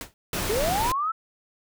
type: noise with exponential decay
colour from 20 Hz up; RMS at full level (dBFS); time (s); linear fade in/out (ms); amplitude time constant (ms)
pink; -31; 0.01-0.14; 1; 28
type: noise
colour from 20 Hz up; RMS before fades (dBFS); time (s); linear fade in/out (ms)
pink; -28; 0.33-0.92; 2
type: linear sweep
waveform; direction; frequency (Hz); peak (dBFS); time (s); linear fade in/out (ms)
sine; up; 387.3 to 1344; -23; 0.49-1.12; 10
effects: none